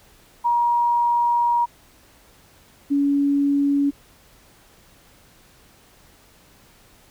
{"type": "tone pair in turn", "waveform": "sine", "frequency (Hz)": [951, 282.7], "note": ["A#5", "C#4"], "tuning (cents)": [34, 34], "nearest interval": "octave + major sixth", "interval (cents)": 2100, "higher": "first", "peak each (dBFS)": -16, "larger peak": "neither", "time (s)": [[0.44, 1.66], [2.9, 3.91]], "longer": "first", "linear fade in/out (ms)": 20, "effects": ["pink hiss -53 dBFS RMS until 7.1 s"]}